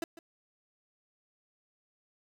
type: tone with echo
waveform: 30% pulse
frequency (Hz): 332.5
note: E4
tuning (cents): +15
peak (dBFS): -29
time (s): 0.02-0.04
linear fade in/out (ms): 2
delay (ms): 150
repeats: 1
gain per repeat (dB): -15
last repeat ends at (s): 0.19
effects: none